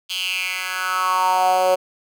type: tone with high-pass filter sweep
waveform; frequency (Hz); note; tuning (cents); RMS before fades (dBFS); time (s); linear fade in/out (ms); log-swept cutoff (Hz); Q
10% pulse; 185; F#3; 0; -20; 0.09-1.76; 20; 3400 to 540; 5
effects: none